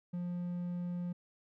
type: tone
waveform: triangle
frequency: 176.2 Hz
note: F3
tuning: 16 cents sharp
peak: -33 dBFS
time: 0.13-1.13 s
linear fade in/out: 10 ms
effects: none